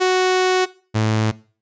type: tone pair in turn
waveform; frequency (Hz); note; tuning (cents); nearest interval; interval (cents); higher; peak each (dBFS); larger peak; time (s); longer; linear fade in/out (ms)
sawtooth; 370 / 109.3; F#4 / A2; 0 / -11; octave + major sixth; 2111; first; -10 / -12; first; 0-0.66 / 0.94-1.32; first; 20
effects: noise-tail reverb RT60 0.4 s tail -20 dB re dry + resampled to 16000 Hz